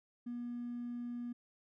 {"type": "tone with hard clipping", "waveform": "triangle", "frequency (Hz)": 240.7, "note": "B3", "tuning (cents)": -44, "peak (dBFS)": -39, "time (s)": [0.26, 1.33], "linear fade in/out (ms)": 10, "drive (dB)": 3, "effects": []}